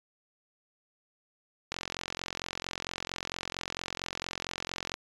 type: click train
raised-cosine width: 0.2 ms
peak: -16 dBFS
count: 144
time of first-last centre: 1.72-4.941 s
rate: 44.4 Hz
effects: resampled to 24000 Hz